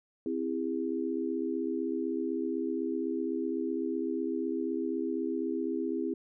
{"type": "chord", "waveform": "sine", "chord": "C augmented", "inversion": "none", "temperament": "equal with one note detuned", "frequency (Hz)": [261.6, 329.6, 405.4], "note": ["C4", "E4", "G#4"], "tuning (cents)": [0, 0, -42], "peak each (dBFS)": [-34, -33, -35], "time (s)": [0.26, 6.14], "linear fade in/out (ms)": 2, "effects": []}